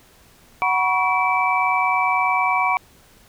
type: tone cluster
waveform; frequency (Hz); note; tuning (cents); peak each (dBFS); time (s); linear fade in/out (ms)
sine; 743 / 965 / 1114 / 2314; F#5 / B5 / C#6 / D7; +7 / -40 / +8 / -26; -22; 0.62-2.77; 0
effects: pink hiss -52 dBFS RMS until 3.28 s